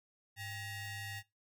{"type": "ring-modulated tone", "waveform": "sawtooth", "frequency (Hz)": 897, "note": "A5", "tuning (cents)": 33, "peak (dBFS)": -35, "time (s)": [0.36, 1.23], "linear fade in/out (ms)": 50, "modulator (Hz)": 1000, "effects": ["noise-tail reverb RT60 0.2 s tail -20 dB re dry"]}